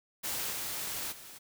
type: noise with level steps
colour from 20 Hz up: white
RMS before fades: -35 / -37 / -49 dBFS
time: 0.23-1.39 s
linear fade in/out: 20 ms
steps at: 0.5 / 1.11 s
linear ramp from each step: 20 ms
effects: none